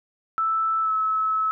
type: tone with pitch glide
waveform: sine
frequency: 1318.5 to 1296.6 Hz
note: E6 to E6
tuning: 0 to -29 cents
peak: -20 dBFS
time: 0.38-1.51 s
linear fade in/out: 0 ms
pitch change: -29 cents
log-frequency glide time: 0.81-0.92 s
effects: none